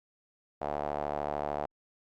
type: tone with band-pass filter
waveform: sawtooth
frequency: 73.42 Hz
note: D2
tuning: in tune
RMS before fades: -34 dBFS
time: 0.61-1.66 s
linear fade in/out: 10 ms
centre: 710 Hz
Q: 3.2
effects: Opus 48 kbps